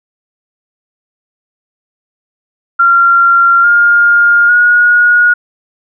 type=tone with pitch steps; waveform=sine; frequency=1380 / 1412.3 / 1445.3 Hz; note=F6 / F6 / F#6; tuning=-21 / +19 / -41 cents; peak=-4 dBFS; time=2.79-5.34 s; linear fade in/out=10 ms; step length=850 ms; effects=none